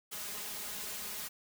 white noise with comb filter, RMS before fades -41 dBFS, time 0.11-1.29 s, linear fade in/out 20 ms, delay 4.8 ms, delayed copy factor +1, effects none

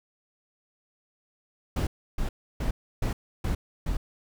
brown noise bursts, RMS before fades -27 dBFS, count 6, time 1.76-3.97 s, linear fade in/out 5 ms, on 110 ms, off 310 ms, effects none

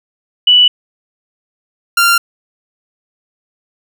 sine / sawtooth tone pair in turn, 2960 / 1386.5 Hz, F#7 / F6, 0 / -13 cents, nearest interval octave + minor second, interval 1313 cents, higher first, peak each -4 dBFS, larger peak neither, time 0.47-0.68 / 1.97-2.18 s, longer neither, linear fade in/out 5 ms, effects none

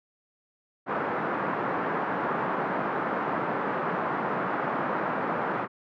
white band-pass noise, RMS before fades -29 dBFS, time 0.86-5.68 s, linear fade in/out 50 ms, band 150 to 1400 Hz, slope 24 dB/octave, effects none

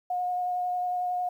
sine tone with vibrato, 721 Hz, F#5, 45 cents flat, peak -26 dBFS, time 0.1-1.29 s, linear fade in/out 5 ms, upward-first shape sine, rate 11 Hz, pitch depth 10 cents each way, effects 10-bit

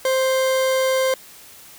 40% pulse tone, 524 Hz, C5, 2 cents sharp, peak -16 dBFS, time 0.05-1.14 s, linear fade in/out 2 ms, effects white hiss -44 dBFS RMS until 1.78 s

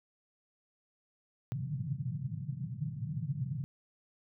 pink band-pass noise, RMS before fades -37 dBFS, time 1.52-3.64 s, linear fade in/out 0 ms, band 120 to 160 Hz, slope 48 dB/octave, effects none

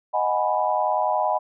sine chord, G# minor seventh, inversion second, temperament equal, 622.3 / 740 / 830.6 / 987.8 Hz, D#5 / F#5 / G#5 / B5, 0 / 0 / 0 / 0 cents, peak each -25 dBFS, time 0.13-1.39 s, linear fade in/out 20 ms, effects none

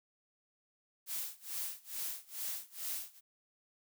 blue noise with tremolo, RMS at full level -38 dBFS, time 1.06-3.21 s, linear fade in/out 50 ms, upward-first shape sine, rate 2.3 Hz, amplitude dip 95%, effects none

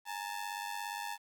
sawtooth ring-modulated tone, 878 Hz, A5, 4 cents flat, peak -31 dBFS, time 0.05-1.18 s, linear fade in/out 50 ms, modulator 48.6 Hz, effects 11-bit

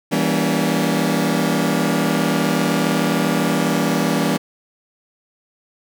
sawtooth chord, E diminished seventh, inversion none, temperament just, 164.81 / 197.78 / 237.3 / 284.8 Hz, E3 / G3 / Bb3 / Db4, 0 / +16 / +31 / +47 cents, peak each -18 dBFS, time 0.11-4.38 s, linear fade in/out 20 ms, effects none

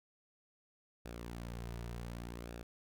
sawtooth tone with flanger, 58.6 Hz, A#1, 10 cents sharp, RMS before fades -45 dBFS, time 1.05-2.63 s, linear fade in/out 5 ms, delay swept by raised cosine 0.96 to 3.76 ms, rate 0.67 Hz, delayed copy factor -0.5, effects none

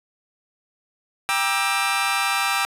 20% pulse chord, E half-diminished seventh, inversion first, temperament just, 791.1 / 949.3 / 1186.7 / 1318.5 Hz, G5 / Bb5 / D6 / E6, +16 / +31 / +18 / 0 cents, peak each -20 / -23 / -21 / -20 dBFS, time 1.29-2.65 s, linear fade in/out 0 ms, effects resampled to 32000 Hz + 7-bit

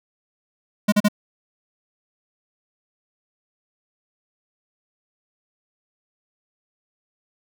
square tone bursts, 207.7 Hz, G#3, in tune, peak -14 dBFS, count 3, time 0.88-1.085 s, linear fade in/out 10 ms, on 43 ms, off 38 ms, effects none

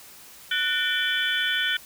sine tone cluster, 1480 / 1810 / 2330 / 3054 / 3439 Hz, F#6 / A6 / D7 / G7 / A7, 0 / +48 / -14 / -46 / -40 cents, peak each -26 / -30 / -32 / -28 / -29 dBFS, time 0.51-1.77 s, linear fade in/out 5 ms, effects white hiss -47 dBFS RMS until 1.85 s

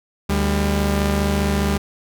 sawtooth tone pair together, 74.88 / 199.9 Hz, D2 / G3, +34 / +34 cents, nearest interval octave + perfect fourth, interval 1700 cents, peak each -16 dBFS, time 0.29-1.78 s, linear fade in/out 10 ms, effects none

